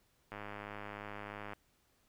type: click train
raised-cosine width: 0.5 ms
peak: -29 dBFS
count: 126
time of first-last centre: 0.32-1.534 s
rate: 103 Hz
effects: pink hiss -73 dBFS RMS until 2.08 s